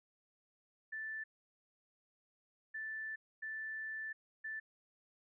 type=tone bursts at uneven times; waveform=sine; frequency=1760 Hz; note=A6; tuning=in tune; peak=-40 dBFS; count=4; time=0.92-1.24 / 2.74-3.16 / 3.42-4.13 / 4.44-4.6 s; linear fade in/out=10 ms; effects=none